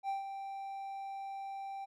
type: tone with ADSR envelope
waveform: triangle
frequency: 784 Hz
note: G5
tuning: in tune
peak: -30 dBFS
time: 0.03-1.86 s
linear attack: 58 ms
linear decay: 140 ms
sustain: -8 dB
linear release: 23 ms
effects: none